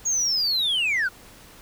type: linear sweep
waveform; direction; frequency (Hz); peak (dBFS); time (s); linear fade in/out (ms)
sine; down; 6700 to 1396.9; -18; 0.05-1.09; 20
effects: tanh soft clip ceiling -19 dBFS + pink hiss -48 dBFS RMS until 1.61 s